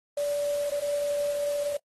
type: tone in noise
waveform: sine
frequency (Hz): 579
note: D5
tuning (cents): -25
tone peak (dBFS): -25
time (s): 0.17-1.77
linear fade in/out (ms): 5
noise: white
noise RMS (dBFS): -42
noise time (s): 0.17-1.77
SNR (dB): +14
effects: noise-tail reverb RT60 0.1 s tail -26 dB re dry + AAC 32 kbps